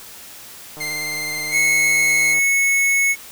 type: click train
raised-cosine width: 1 ms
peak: -24 dBFS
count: 247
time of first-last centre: 0.77-2.388 s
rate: 152 Hz
type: tone with vibrato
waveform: sawtooth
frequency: 2093 Hz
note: C7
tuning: in tune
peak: -20 dBFS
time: 0.8-2.34 s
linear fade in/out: 10 ms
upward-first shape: sine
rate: 19 Hz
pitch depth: 19 cents each way
type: tone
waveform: square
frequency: 2200 Hz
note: C#7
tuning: 14 cents flat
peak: -15 dBFS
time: 1.51-3.16 s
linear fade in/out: 50 ms
effects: white hiss -39 dBFS RMS until 3.31 s